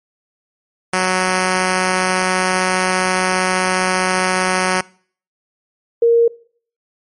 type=tone pair in turn; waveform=5% pulse / sine; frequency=185 / 466.2 Hz; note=F#3 / A#4; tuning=0 / 0 cents; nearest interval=octave + major third; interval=1600 cents; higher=second; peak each=-3 / -8 dBFS; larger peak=first; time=0.93-4.81 / 6.02-6.28 s; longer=first; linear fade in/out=5 ms; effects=noise-tail reverb RT60 0.5 s tail -23 dB re dry + MP3 48 kbps